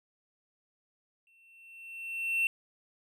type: tone with exponential growth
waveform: triangle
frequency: 2700 Hz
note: E7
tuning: 41 cents sharp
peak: -22 dBFS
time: 1.27-2.47 s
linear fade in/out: 1 ms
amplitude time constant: 260 ms
effects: none